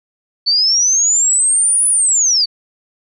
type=linear two-way sweep; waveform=sine; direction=up then down; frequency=4435 to 9960 to 4435 Hz; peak=-10 dBFS; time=0.46-2.46 s; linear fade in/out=20 ms; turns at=1.88 s; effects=none